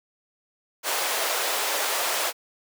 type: high-pass noise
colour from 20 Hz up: pink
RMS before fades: -26 dBFS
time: 0.83-2.33 s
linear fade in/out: 50 ms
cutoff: 480 Hz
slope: 24 dB/octave
effects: none